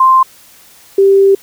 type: tone pair in turn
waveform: sine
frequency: 1046.5 / 392 Hz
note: C6 / G4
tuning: 0 / 0 cents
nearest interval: octave + perfect fourth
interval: 1700 cents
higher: first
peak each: -4 dBFS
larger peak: neither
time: 0-0.23 / 0.98-1.35 s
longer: second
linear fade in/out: 5 ms
effects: white hiss -42 dBFS RMS until 1.42 s